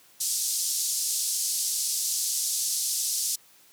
pink band-pass noise, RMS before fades -28 dBFS, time 0.2-3.36 s, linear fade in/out 10 ms, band 5100 to 12000 Hz, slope 24 dB/octave, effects white hiss -57 dBFS RMS until 3.72 s + high-pass 100 Hz 12 dB/octave

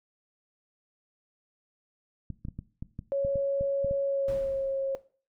clicks, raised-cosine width 5 ms, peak -24 dBFS, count 11, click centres 2.303 / 2.451 / 2.485 / 2.59 / 2.825 / 2.991 / 3.249 / 3.357 / 3.61 / 3.846 / 3.911 s
sine tone with pitch glide, 554.4 to 542.1 Hz, C#5 to C#5, 0 to -39 cents, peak -25 dBFS, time 3.12-4.95 s, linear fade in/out 0 ms, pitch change -39 cents, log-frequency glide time 4.06-4.55 s
brown noise with exponential decay, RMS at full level -35 dBFS, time 4.28-5.02 s, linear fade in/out 2 ms, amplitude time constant 160 ms
effects noise-tail reverb RT60 0.4 s tail -18 dB re dry

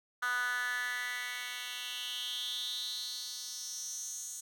10% pulse tone with high-pass filter sweep, 246.9 Hz, B3, in tune, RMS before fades -38 dBFS, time 0.22-4.41 s, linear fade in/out 10 ms, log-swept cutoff 1400 to 7200 Hz, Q 5.4, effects none

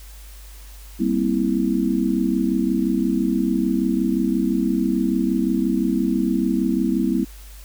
sine chord, C dominant seventh, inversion second, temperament just, 196.22 / 235.5 / 261.6 / 327 Hz, G3 / Bb3 / C4 / E4, +2 / +18 / 0 / -14 cents, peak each -23 dBFS, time 0.99-7.25 s, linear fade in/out 20 ms, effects added 50 Hz sine -38 dBFS peak until 7.64 s + white hiss -47 dBFS RMS until 7.64 s

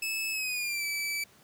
sawtooth tone with pitch glide, 2607 to 2309 Hz, E7 to D7, -20 to -30 cents, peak -27 dBFS, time 0.02-1.24 s, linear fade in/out 5 ms, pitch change -210 cents, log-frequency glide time 0.31-0.85 s, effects pink hiss -59 dBFS RMS until 1.43 s + high-pass 100 Hz 12 dB/octave

